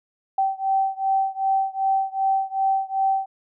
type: beating tone pair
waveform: sine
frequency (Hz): 773 / 775.6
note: G5 / G5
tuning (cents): -24 / -19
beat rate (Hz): 2.6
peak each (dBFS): -22 / -23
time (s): 0.38-3.26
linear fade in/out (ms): 5
effects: none